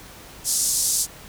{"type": "band-pass noise", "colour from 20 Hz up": "white", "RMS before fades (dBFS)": -22, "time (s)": [0.44, 1.07], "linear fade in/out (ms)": 50, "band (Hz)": [5300, 10000], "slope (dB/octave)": 24, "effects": ["pink hiss -43 dBFS RMS until 1.28 s"]}